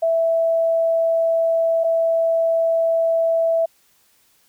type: tone pair in turn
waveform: sine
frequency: 659.3 / 659.3 Hz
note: E5 / E5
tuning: 0 / 0 cents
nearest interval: unison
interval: 0 cents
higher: neither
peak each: -15 dBFS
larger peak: neither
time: 0.02-1.84 / 1.84-3.66 s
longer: neither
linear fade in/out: 10 ms
effects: white hiss -59 dBFS RMS until 4.48 s